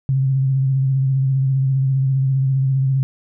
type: tone with vibrato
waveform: sine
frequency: 133.9 Hz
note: C3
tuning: 40 cents sharp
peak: -14 dBFS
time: 0.09-3.03 s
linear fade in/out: 0 ms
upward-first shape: sine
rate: 15 Hz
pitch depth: 33 cents each way
effects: none